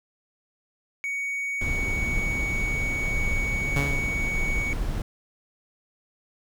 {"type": "tone", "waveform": "triangle", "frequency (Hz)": 2240, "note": "C#7", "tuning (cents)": 18, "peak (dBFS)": -25, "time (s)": [1.04, 4.73], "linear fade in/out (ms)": 0}
{"type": "noise", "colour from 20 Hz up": "brown", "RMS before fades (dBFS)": -28, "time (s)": [1.61, 5.02], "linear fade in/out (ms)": 2}
{"type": "tone with exponential decay", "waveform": "sawtooth", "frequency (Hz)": 140.4, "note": "C#3", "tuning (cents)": 22, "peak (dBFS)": -18, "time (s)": [3.76, 4.36], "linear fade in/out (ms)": 5, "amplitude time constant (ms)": 130}
{"effects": []}